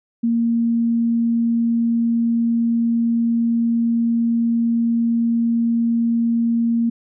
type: tone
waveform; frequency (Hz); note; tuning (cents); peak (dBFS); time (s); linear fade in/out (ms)
sine; 232.2; A#3; -7; -15; 0.23-6.9; 10
effects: none